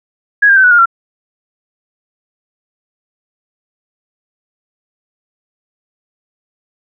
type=tone with pitch steps; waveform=sine; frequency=1661.2 / 1597.2 / 1535.7 / 1476.5 / 1419.7 / 1365 Hz; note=G#6 / G6 / G6 / F#6 / F6 / F6; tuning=0 / +32 / -36 / -4 / +28 / -40 cents; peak=-4 dBFS; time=0.42-0.858 s; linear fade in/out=10 ms; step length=73 ms; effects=none